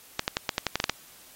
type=clicks; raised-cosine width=0.2 ms; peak=-7 dBFS; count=10; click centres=0.194 / 0.279 / 0.369 / 0.492 / 0.581 / 0.667 / 0.756 / 0.801 / 0.841 / 0.896 s; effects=white hiss -52 dBFS RMS until 1.35 s + AAC 48 kbps